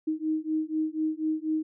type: beating tone pair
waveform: sine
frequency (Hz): 311.1 / 315.2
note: D#4 / D#4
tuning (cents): 0 / +23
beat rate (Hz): 4.1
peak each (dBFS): -29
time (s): 0.07-1.63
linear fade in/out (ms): 10
effects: none